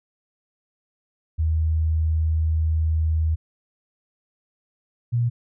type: tone pair in turn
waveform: sine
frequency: 79.5 / 119.12 Hz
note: D#2 / A#2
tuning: +38 / +38 cents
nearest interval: perfect fifth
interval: 700 cents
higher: second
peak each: -18 dBFS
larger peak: neither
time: 1.38-3.36 / 5.12-5.3 s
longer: first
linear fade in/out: 20 ms
effects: none